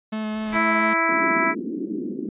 pink noise with exponential growth, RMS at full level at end -34 dBFS, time 0.12-0.57 s, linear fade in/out 5 ms, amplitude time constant 97 ms
45% pulse tone with vibrato, 216.2 Hz, A3, 30 cents flat, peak -25 dBFS, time 0.12-0.94 s, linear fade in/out 10 ms, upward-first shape square, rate 4.3 Hz, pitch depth 9 cents each way
harmonic tone, 329.6 Hz, E4, in tune, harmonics 1 / 2 / 3 / 4 / 5 / 6 / 7, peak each -28 / -28 / -25 / -24 / -28 / -25 / -25 dBFS, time 0.52-1.55 s, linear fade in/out 50 ms
pink band-pass noise, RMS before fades -29 dBFS, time 1.09-2.29 s, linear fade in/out 2 ms, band 210 to 370 Hz, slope 48 dB/octave
effects resampled to 8000 Hz

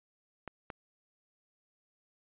clicks, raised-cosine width 0.5 ms, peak -25 dBFS, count 2, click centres 0.477 / 0.702 s, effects resampled to 8000 Hz

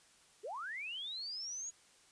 sine linear sweep, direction up, 358.2 to 6810 Hz, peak -40 dBFS, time 0.43-1.71 s, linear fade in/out 20 ms, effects white hiss -65 dBFS RMS until 2.11 s + resampled to 22050 Hz

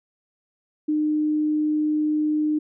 sine tone, 304.1 Hz, D#4, 40 cents flat, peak -19 dBFS, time 0.88-2.59 s, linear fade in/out 10 ms, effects none

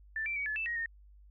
sine tone with pitch steps, 1769 / 2344 / 2258 / 1720 / 2644 / 1884 / 1836 Hz, A6 / D7 / C#7 / A6 / E7 / A#6 / A#6, +9 / -4 / +31 / -40 / +5 / +18 / -27 cents, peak -32 dBFS, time 0.16-0.86 s, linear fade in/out 2 ms, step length 100 ms, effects added 50 Hz sine -54 dBFS peak until 1.3 s

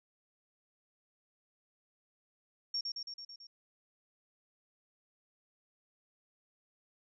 sine tone with echo, 5520 Hz, F8, 21 cents flat, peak -32 dBFS, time 2.74-2.81 s, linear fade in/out 5 ms, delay 110 ms, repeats 6, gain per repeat -3 dB, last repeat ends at 3.47 s, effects none

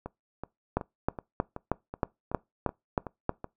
two click trains, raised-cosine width 1 ms, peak -22 / -11 dBFS, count 10 / 9, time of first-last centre 0.06-3.443 / 0.77-3.294 s, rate 2.66 / 3.17 Hz, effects noise-tail reverb RT60 0.2 s tail -23 dB re dry

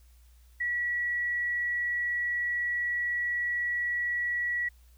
sine tone, 1934 Hz, B6, 37 cents flat, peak -27 dBFS, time 0.6-4.69 s, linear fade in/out 10 ms, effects added 60 Hz sine -54 dBFS peak until 4.97 s + white hiss -67 dBFS RMS until 4.97 s

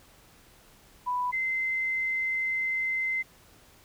sine tone pair in turn, 990 / 2069 Hz, B5 / C7, +4 / -20 cents, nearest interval octave + minor second, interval 1276 cents, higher second, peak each -26 dBFS, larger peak neither, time 1.06-1.32 / 1.32-3.23 s, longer second, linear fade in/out 20 ms, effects pink hiss -57 dBFS RMS until 3.84 s

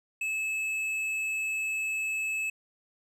triangle tone with tanh clipping, 2600 Hz, E7, 24 cents flat, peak -30 dBFS, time 0.21-2.5 s, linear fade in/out 5 ms, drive 12 dB, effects none

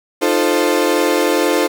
35% pulse chord, F dominant seventh, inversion third, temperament equal with one note detuned, 307 / 349.2 / 440 / 523.3 Hz, Eb4 / F4 / A4 / C5, -23 / 0 / 0 / 0 cents, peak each -17 dBFS, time 0.21-1.68 s, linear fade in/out 20 ms, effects none

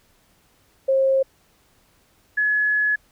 sine tone pair in turn, 535 / 1698.5 Hz, C5 / G#6, +38 / +38 cents, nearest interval octave + minor sixth, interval 2000 cents, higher second, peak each -15 / -17 dBFS, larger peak first, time 0.88-1.23 / 2.37-2.96 s, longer second, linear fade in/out 10 ms, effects pink hiss -60 dBFS RMS until 3.11 s

